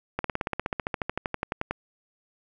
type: slowing click train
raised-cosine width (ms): 0.5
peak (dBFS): -12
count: 22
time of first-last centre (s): 0.19-1.71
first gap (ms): 53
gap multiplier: 1.03
effects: none